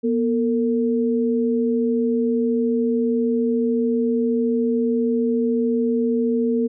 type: tone pair together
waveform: sine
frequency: 240.3 / 453.6 Hz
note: B3 / A#4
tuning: -47 / -47 cents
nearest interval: major seventh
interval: 1100 cents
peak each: -19 / -21 dBFS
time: 0.03-6.68 s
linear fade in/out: 20 ms
effects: none